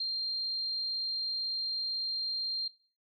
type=tone; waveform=sine; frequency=4186 Hz; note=C8; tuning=in tune; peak=-30 dBFS; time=0-2.68 s; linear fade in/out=5 ms; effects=noise-tail reverb RT60 0.4 s tail -19 dB re dry + MP3 96 kbps